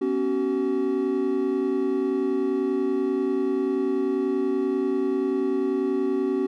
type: chord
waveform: triangle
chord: B suspended second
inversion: none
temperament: equal with one note detuned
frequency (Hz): 246.9 / 277.2 / 379.1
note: B3 / C#4 / F#4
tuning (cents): 0 / 0 / +42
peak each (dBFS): -28 / -24 / -22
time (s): 0.01-6.47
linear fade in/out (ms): 10
effects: none